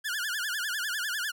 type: tone with vibrato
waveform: sawtooth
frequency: 1568 Hz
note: G6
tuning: in tune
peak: -26 dBFS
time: 0.04-1.32 s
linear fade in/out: 20 ms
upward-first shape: sine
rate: 10 Hz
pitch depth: 200 cents each way
effects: none